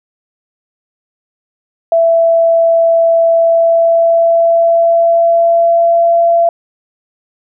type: tone with pitch glide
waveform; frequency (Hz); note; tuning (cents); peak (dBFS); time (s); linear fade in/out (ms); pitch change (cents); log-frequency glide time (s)
sine; 665 to 678.2; E5 to E5; +15 to +49; -6; 1.92-6.49; 2; +34; 3.33-6.18
effects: none